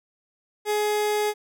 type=tone; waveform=30% pulse; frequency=420 Hz; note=G#4; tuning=19 cents sharp; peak=-19 dBFS; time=0.65-1.34 s; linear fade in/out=50 ms; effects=none